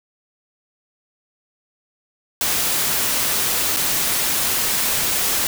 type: noise with dropouts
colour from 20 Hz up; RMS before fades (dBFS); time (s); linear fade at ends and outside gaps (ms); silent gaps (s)
white; -20; 2.41-5.47; 1; 3.764-3.769
effects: none